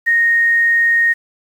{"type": "tone", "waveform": "sine", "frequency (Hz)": 1859, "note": "A#6", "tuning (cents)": -5, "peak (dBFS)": -10, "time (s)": [0.06, 1.14], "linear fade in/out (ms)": 20, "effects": ["7-bit"]}